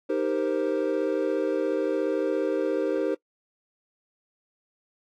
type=chord; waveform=triangle; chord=C minor seventh; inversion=first; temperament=equal; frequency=311.1 / 392 / 466.2 / 523.3 Hz; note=Eb4 / G4 / Bb4 / C5; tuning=0 / 0 / 0 / 0 cents; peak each=-27 dBFS; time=0.09-3.15 s; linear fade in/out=10 ms; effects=noise-tail reverb RT60 0.1 s tail -22 dB re dry + AAC 48 kbps